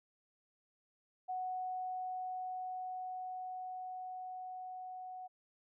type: tone with level ramp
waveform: sine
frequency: 740 Hz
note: F#5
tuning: in tune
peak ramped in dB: -36 to -44 dBFS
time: 1.28-5.28 s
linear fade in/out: 20 ms
effects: none